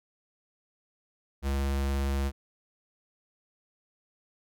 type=tone with vibrato; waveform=square; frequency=68.8 Hz; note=C#2; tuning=12 cents flat; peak=-27 dBFS; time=1.42-2.32 s; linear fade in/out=50 ms; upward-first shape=triangle; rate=17 Hz; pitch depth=10 cents each way; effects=none